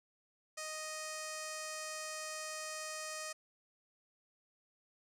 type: tone with notch filter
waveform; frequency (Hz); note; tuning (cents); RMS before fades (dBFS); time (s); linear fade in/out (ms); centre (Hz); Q
5% pulse; 622.3; D#5; 0; -43; 0.57-3.33; 10; 3500; 1.4
effects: resampled to 32000 Hz